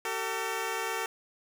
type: tone pair together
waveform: 10% pulse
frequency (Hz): 381.9 / 450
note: G4 / A4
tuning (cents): -45 / +39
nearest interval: minor third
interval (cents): 284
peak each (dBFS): -27 / -24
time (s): 0.05-1.06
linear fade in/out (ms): 2
effects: none